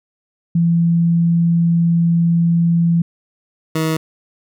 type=tone pair in turn; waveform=sine / 20% pulse; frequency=168.8 / 159.33 Hz; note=E3 / D#3; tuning=+41 / +41 cents; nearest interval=minor second; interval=100 cents; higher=first; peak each=-11 dBFS; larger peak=neither; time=0.55-3.02 / 3.75-3.97 s; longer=first; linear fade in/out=5 ms; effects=none